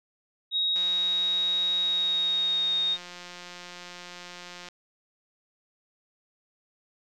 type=tone with pitch glide; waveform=sine; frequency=3784 to 3710 Hz; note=A#7 to A#7; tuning=+25 to -9 cents; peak=-23 dBFS; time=0.51-2.98 s; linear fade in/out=50 ms; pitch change=-34 cents; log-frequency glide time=1.8-2.73 s
type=click train; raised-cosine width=0.2 ms; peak=-25 dBFS; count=696; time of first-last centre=0.76-4.687 s; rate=177 Hz
effects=none